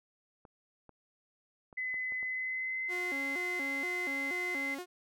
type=clicks; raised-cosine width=1 ms; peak=-39 dBFS; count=6; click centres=0.452 / 0.893 / 1.728 / 1.942 / 2.122 / 2.229 s
type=tone with pitch glide; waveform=sine; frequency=2023 to 2060 Hz; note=B6 to C7; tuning=+41 to -28 cents; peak=-33 dBFS; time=1.77-4.75 s; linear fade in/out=10 ms; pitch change=+31 cents; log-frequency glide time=2.23-2.93 s
type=tone with vibrato; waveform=sawtooth; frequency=314.6 Hz; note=D#4; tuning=19 cents sharp; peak=-35 dBFS; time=2.88-4.86 s; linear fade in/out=50 ms; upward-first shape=square; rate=2.1 Hz; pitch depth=230 cents each way
effects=none